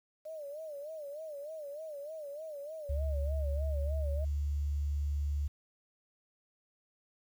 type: tone with vibrato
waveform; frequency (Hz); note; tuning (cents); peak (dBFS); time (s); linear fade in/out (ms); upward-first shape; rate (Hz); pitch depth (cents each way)
sine; 600; D5; +37; -40; 0.25-4.25; 10; sine; 3.3; 120
type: tone with pitch glide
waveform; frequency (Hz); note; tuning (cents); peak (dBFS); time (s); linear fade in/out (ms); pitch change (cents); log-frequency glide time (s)
sine; 71.1 to 72.34; C#2 to D2; +45 to -26; -30; 2.89-5.48; 10; +29; 3.44-4.15
effects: 10-bit